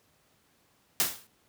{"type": "noise with exponential decay", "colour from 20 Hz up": "white", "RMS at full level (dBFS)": -22, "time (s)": [1, 1.27], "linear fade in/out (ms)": 0, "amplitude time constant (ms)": 57, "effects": ["pink hiss -67 dBFS RMS until 1.48 s", "high-pass 80 Hz 12 dB/octave"]}